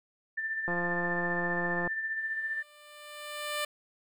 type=tone with tremolo; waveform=sine; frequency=1778 Hz; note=A6; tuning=18 cents sharp; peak=-29 dBFS; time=0.37-2.63 s; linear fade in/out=10 ms; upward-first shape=sine; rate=15 Hz; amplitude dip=45%
type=click train; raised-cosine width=1 ms; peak=-21 dBFS; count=209; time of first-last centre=0.68-1.875 s; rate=174 Hz
type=tone with exponential growth; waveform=10% pulse; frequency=594 Hz; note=D5; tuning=20 cents sharp; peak=-21 dBFS; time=2.17-3.65 s; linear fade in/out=5 ms; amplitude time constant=320 ms
effects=none